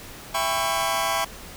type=chord; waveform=sawtooth; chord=C# half-diminished seventh; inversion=first; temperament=just; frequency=665.2 / 798.3 / 997.9 / 1108.7 Hz; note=E5 / G5 / B5 / C#6; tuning=+16 / +31 / +18 / 0 cents; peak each=-24 dBFS; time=0.34-1.25 s; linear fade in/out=10 ms; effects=pink hiss -41 dBFS RMS until 1.56 s